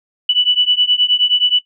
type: beating tone pair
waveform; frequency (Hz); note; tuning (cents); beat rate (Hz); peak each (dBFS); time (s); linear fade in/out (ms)
sine; 2960 / 2969.5; F#7 / F#7; 0 / +6; 9.5; -14; 0.29-1.59; 5
effects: noise-tail reverb RT60 0.1 s tail -17 dB re dry